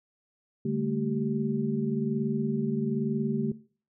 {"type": "tone cluster", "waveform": "sine", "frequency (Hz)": [146, 202.1, 223.2, 386.2], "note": ["D3", "G#3", "A3", "G4"], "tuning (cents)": [-10, -47, 25, -26], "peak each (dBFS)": [-31, -34, -29, -33], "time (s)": [0.65, 3.52], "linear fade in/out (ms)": 5, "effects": ["noise-tail reverb RT60 0.4 s tail -17 dB re dry"]}